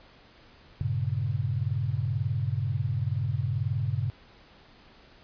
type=chord; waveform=sine; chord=G diminished; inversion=none; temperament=equal; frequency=98 / 116.54 / 138.59 Hz; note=G2 / Bb2 / Db3; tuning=0 / 0 / 0 cents; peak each=-30 dBFS; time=0.81-4.1 s; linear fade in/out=0 ms; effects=pink hiss -55 dBFS RMS until 5.23 s + resampled to 11025 Hz